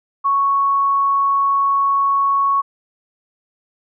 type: tone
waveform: sine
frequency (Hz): 1108.7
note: C#6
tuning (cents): 0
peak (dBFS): -13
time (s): 0.24-2.62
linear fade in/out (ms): 20
effects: none